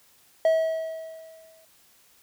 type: tone with exponential decay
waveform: triangle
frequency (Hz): 645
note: E5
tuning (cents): -38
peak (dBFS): -14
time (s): 0.45-1.65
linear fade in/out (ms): 2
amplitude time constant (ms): 260
effects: white hiss -59 dBFS RMS until 2.22 s